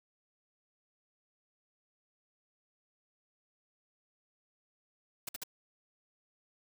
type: noise bursts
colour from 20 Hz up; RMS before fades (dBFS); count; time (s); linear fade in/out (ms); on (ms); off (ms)
white; -39; 3; 5.27-5.436; 5; 20; 53
effects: none